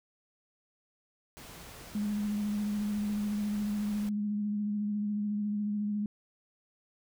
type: noise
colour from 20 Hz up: pink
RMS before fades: -48 dBFS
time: 1.37-4.09 s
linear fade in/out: 0 ms
type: tone with vibrato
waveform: sine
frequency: 207.7 Hz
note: G#3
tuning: in tune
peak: -29 dBFS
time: 1.95-6.06 s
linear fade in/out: 2 ms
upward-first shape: sine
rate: 14 Hz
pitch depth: 23 cents each way
effects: none